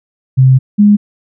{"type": "tone pair in turn", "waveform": "sine", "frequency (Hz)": [130.81, 206.5], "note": ["C3", "G#3"], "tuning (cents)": [0, -10], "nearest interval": "minor sixth", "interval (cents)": 790, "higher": "second", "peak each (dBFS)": -3, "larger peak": "neither", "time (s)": [[0.37, 0.59], [0.78, 0.97]], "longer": "first", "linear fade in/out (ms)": 20, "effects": []}